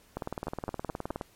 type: two click trains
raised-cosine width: 1 ms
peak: -20 / -19 dBFS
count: 4 / 21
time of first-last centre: 0.47-1.104 / 0.17-1.212 s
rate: 4.73 / 19.2 Hz
effects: pink hiss -61 dBFS RMS until 1.35 s + MP3 64 kbps